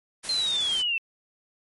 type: noise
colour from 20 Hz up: white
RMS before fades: -35 dBFS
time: 0.23-0.83 s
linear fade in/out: 20 ms
type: linear sweep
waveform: sine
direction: down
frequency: 4186 to 2637 Hz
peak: -23 dBFS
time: 0.29-0.98 s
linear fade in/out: 2 ms
effects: MP3 48 kbps